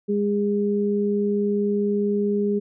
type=tone pair together; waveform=sine; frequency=204.5 / 409 Hz; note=G#3 / G#4; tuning=-26 / -26 cents; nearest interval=octave; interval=1200 cents; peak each=-22 dBFS; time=0.08-2.6 s; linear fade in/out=20 ms; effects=none